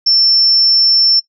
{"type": "tone", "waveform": "sine", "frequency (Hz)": 5380, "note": "E8", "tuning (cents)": 34, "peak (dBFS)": -7, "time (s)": [0.06, 1.2], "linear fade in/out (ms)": 10, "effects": ["noise-tail reverb RT60 0.1 s tail -21 dB re dry"]}